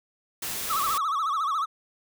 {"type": "noise", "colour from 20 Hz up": "white", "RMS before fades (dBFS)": -32, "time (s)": [0.42, 0.98], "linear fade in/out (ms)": 5}
{"type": "tone with vibrato", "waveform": "triangle", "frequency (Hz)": 1206, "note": "D6", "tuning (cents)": 46, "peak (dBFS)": -22, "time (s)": [0.69, 1.66], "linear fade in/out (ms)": 20, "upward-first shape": "sine", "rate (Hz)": 14, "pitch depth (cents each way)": 160}
{"effects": []}